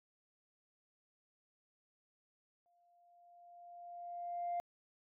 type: tone with exponential growth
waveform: sine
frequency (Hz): 698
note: F5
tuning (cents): -1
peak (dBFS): -33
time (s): 2.66-4.6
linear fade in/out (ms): 0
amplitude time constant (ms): 420
effects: tanh soft clip ceiling -32 dBFS